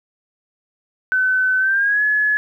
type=tone with pitch glide; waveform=sine; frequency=1516 to 1701.7 Hz; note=F#6 to G#6; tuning=+42 to +42 cents; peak=-14 dBFS; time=1.12-2.37 s; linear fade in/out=0 ms; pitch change=+200 cents; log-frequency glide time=1.58-2.03 s; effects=9-bit